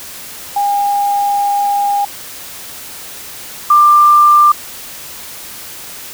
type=tone pair in turn; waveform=sine; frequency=810 / 1188.8 Hz; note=G#5 / D6; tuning=-43 / +21 cents; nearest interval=perfect fifth; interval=664 cents; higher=second; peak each=-11 / -4 dBFS; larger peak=second; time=0.56-2.05 / 3.7-4.52 s; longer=first; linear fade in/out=5 ms; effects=white hiss -30 dBFS RMS until 6.13 s